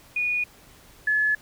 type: tone pair in turn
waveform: sine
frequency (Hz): 2456 / 1713.9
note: D#7 / A6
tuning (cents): -23 / -46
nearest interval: tritone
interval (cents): 623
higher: first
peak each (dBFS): -22 / -19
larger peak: second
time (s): 0.16-0.44 / 1.07-1.35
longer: neither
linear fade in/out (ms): 5
effects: pink hiss -52 dBFS RMS until 1.41 s